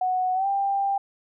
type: tone with pitch glide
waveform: sine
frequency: 739 to 792 Hz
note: F#5 to G5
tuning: -2 to +18 cents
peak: -21 dBFS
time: 0.01-0.98 s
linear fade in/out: 5 ms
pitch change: +120 cents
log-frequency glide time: 0.34-0.47 s
effects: none